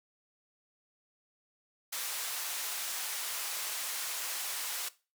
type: band-pass noise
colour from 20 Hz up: white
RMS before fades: -37 dBFS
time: 1.92-4.89 s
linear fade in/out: 10 ms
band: 710 to 15000 Hz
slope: 12 dB/octave
effects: noise-tail reverb RT60 0.3 s tail -18 dB re dry